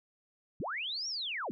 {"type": "linear two-way sweep", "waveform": "sine", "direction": "up then down", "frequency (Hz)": [87.6, 5710, 149.8], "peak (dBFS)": -34, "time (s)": [0.6, 1.51], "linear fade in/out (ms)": 0, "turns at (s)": 1.08, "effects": []}